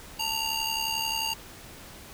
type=ring-modulated tone; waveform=20% pulse; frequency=1864.7 Hz; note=A#6; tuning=in tune; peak=-19 dBFS; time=0.19-1.34 s; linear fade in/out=10 ms; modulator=968 Hz; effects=pink hiss -46 dBFS RMS until 2.13 s